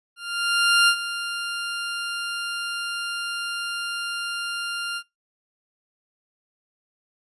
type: tone with ADSR envelope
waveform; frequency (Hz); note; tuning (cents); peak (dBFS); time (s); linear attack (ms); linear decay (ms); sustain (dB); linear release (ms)
20% pulse; 1396.9; F6; 0; -9; 0.16-5.03; 720; 72; -13; 63
effects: noise-tail reverb RT60 0.2 s tail -23 dB re dry + resampled to 24000 Hz